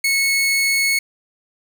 sawtooth tone, 2197 Hz, C#7, 16 cents flat, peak -12 dBFS, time 0.04-0.99 s, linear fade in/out 5 ms, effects none

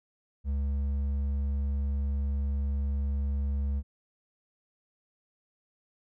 triangle tone with hard clipping, 70 Hz, C#2, 18 cents sharp, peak -28 dBFS, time 0.44-3.83 s, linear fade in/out 50 ms, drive 8 dB, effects none

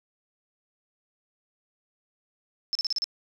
sine tone bursts, 5274 Hz, E8, in tune, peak -24 dBFS, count 6, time 2.73-3.042 s, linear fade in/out 0 ms, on 22 ms, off 36 ms, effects none

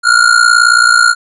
square ring-modulated tone, 1416 Hz, F6, 23 cents sharp, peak -3 dBFS, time 0.03-1.15 s, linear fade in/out 50 ms, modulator 29.3 Hz, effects resampled to 24000 Hz

